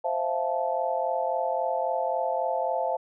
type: chord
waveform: sine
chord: F major seventh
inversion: second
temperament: just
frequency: 523.8 / 654.8 / 698.5 / 873.1 Hz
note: C5 / E5 / F5 / A5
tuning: +2 / -12 / 0 / -14 cents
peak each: -30 dBFS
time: 0.04-2.97 s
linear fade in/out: 10 ms
effects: none